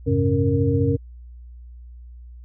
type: tone cluster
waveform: sine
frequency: 90.5 / 104.9 / 135.3 / 277.6 / 464.7 Hz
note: F#2 / G#2 / C#3 / C#4 / A#4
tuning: -38 / +18 / -42 / +3 / -5 cents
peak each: -23 dBFS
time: 0.06-0.97 s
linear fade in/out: 20 ms
effects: added 60 Hz sine -38 dBFS peak until 2.44 s